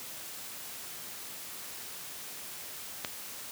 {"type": "click", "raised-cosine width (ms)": 0.2, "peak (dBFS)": -14, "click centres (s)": 3.048, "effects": ["white hiss -43 dBFS RMS until 3.51 s", "high-pass 80 Hz 12 dB/octave"]}